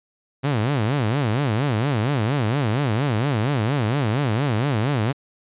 sawtooth tone with vibrato, 124.3 Hz, B2, 12 cents sharp, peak -15 dBFS, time 0.43-5.13 s, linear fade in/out 20 ms, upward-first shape sine, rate 4.3 Hz, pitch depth 300 cents each way, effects resampled to 8000 Hz

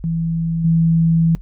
sine tone with level steps, 164.81 Hz, E3, in tune, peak -17 / -11 dBFS, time 0.04-1.35 s, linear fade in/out 0 ms, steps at 0.64 s, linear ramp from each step 10 ms, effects noise-tail reverb RT60 0.1 s tail -21 dB re dry + added 45 Hz sine -32 dBFS peak until 1.41 s

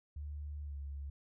sine tone with pitch glide, 73.42 to 70.35 Hz, D2 to C#2, 0 to +26 cents, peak -40 dBFS, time 0.16-1.1 s, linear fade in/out 5 ms, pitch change -74 cents, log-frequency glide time 0.64-0.76 s, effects none

